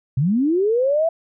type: linear sweep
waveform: sine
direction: up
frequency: 119.7 to 674 Hz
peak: -15 dBFS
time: 0.17-1.09 s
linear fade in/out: 5 ms
effects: none